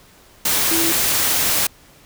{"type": "tone in noise", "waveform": "sine", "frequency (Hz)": 329.6, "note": "E4", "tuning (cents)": 0, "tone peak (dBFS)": -21, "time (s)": [0.71, 0.92], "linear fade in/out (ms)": 5, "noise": "white", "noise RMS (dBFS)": -18, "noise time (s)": [0.45, 1.67], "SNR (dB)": -6, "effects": ["pink hiss -49 dBFS RMS until 2.05 s"]}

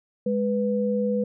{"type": "tone pair together", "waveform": "sine", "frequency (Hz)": [207.2, 493.9], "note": ["G#3", "B4"], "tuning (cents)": [-4, 0], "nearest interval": "octave + minor third", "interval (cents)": 1504, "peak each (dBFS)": -24, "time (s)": [0.26, 1.24], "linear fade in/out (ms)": 5, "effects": []}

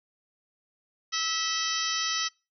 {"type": "harmonic tone with a mistuned harmonic", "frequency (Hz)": 651, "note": "E5", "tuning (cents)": -22, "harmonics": [2, 3, 4, 5, 6, 7, 8, 9], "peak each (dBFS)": [-34, -35, -39, -34, -35, -38, -33, -35], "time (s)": [1.12, 2.29], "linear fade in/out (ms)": 20, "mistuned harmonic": 5, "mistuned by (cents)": -58, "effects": ["noise-tail reverb RT60 0.3 s tail -25 dB re dry"]}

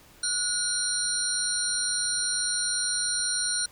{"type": "tone cluster", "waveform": "sine", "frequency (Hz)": [1460, 3997, 4219, 5680, 9130], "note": ["F#6", "B7", "C8", "F8", "D9"], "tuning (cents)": [-24, 20, 14, 28, -50], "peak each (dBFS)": [-34, -36, -31, -33, -28], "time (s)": [0.23, 3.66], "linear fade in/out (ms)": 5, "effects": ["pink hiss -54 dBFS RMS until 3.71 s"]}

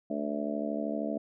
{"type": "harmonic tone", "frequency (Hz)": 72.9, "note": "D2", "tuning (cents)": -12, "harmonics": [3, 4, 5, 6, 7, 8, 9], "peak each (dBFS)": [-35, -35, -47, -42, -43, -39, -36], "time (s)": [0.1, 1.18], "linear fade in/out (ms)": 5, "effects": []}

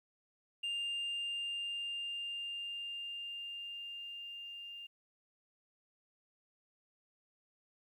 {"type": "tone with level ramp", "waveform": "sine", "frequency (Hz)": 2801, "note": "F7", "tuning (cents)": 4, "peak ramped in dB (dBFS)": [-32, -45], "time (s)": [0.63, 4.87], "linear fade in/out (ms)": 10, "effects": ["tanh soft clip ceiling -34 dBFS", "12-bit"]}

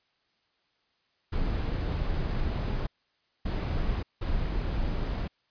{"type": "noise bursts at uneven times", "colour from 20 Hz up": "brown", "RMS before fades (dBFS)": -29, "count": 3, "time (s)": [[1.32, 2.87], [3.45, 4.03], [4.21, 5.28]], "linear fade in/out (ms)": 10, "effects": ["white hiss -72 dBFS RMS until 5.5 s", "resampled to 11025 Hz"]}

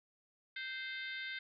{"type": "harmonic tone", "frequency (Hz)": 521, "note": "C5", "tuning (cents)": -7, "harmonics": [3, 4, 5, 6, 7, 8, 9], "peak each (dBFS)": [-44, -44, -55, -53, -48, -57, -58], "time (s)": [0.56, 1.39], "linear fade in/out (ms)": 5, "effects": []}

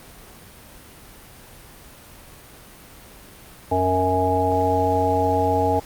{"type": "harmonic tone", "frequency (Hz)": 92.4, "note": "F#2", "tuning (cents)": -2, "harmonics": [1, 3, 5, 7, 9], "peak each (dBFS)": [-25, -26, -23, -24, -21], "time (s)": [3.71, 5.8], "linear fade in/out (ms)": 10, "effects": ["pink hiss -44 dBFS RMS until 5.85 s", "Opus 32 kbps"]}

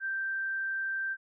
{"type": "tone", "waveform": "sine", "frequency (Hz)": 1568, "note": "G6", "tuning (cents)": 0, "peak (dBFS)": -30, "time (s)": [0, 1.17], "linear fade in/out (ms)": 50, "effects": []}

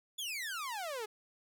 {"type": "exponential sweep", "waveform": "sawtooth", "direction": "down", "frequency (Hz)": [3520, 411.2], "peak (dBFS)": -34, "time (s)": [0.18, 1.06], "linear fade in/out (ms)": 10, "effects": []}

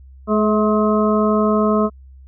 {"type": "harmonic tone with a mistuned harmonic", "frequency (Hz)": 212.5, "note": "G#3", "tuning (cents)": 40, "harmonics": [1, 2, 3, 5, 6], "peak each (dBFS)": [-16, -19, -21, -23, -24], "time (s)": [0.27, 1.9], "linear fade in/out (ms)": 50, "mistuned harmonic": 3, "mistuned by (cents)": 26, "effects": ["added 66 Hz sine -39 dBFS peak until 2.27 s"]}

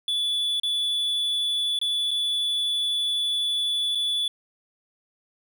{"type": "tone with dropouts", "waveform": "triangle", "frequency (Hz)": 3448, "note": "A7", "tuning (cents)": -36, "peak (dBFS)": -21, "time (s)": [0.08, 4.28], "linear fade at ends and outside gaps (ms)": 2, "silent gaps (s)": [[0.599, 0.633], [1.79, 1.814], [2.109, 2.113], [3.95, 3.954]], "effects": []}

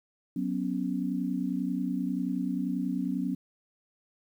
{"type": "chord", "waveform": "sine", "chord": "F# suspended fourth", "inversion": "none", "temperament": "equal", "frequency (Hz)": [185, 246.9, 277.2], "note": ["F#3", "B3", "C#4"], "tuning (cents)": [0, 0, 0], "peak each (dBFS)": -32, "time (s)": [0.36, 3.35], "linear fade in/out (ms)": 5, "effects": ["10-bit"]}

